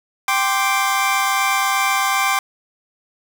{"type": "chord", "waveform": "25% pulse", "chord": "G suspended fourth", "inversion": "none", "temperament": "equal", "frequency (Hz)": [784, 1046.5, 1174.7], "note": ["G5", "C6", "D6"], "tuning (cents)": [0, 0, 0], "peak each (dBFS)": -17, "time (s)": [0.28, 2.39], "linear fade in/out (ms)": 2, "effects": []}